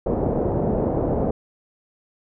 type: low-pass noise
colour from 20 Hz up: white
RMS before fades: -22 dBFS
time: 0.06-1.31 s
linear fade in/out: 5 ms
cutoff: 600 Hz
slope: 24 dB/octave
effects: none